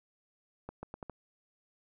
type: accelerating click train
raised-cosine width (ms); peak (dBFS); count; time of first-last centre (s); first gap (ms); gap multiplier
1; -27; 5; 0.69-1.097; 140; 0.79
effects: none